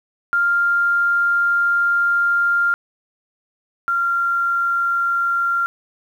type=tone pair in turn; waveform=sine; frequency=1396.9 / 1383.3 Hz; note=F6 / F6; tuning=0 / -17 cents; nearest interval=unison; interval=17 cents; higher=first; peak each=-14 / -16 dBFS; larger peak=first; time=0.33-2.74 / 3.88-5.66 s; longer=first; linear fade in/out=0 ms; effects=8-bit